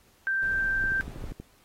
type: tone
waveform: sine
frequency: 1568 Hz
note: G6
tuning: in tune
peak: -24 dBFS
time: 0.27-1.01 s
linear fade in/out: 0 ms
type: noise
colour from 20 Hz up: brown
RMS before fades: -38 dBFS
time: 0.42-1.32 s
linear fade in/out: 5 ms
type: click train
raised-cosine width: 3 ms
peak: -26 dBFS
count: 8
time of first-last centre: 0.84-1.4 s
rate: 12.5 Hz
effects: pink hiss -62 dBFS RMS until 1.64 s + AAC 48 kbps